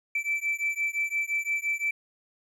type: beating tone pair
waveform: triangle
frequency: 2322 / 2327.8 Hz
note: D7 / D7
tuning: -20 / -16 cents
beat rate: 5.8 Hz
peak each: -27 dBFS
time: 0.15-1.91 s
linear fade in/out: 5 ms
effects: tanh soft clip ceiling -19 dBFS